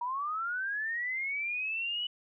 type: linear sweep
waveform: sine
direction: up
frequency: 942 to 2971 Hz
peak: -31 dBFS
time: 0.01-2.07 s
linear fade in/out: 5 ms
effects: none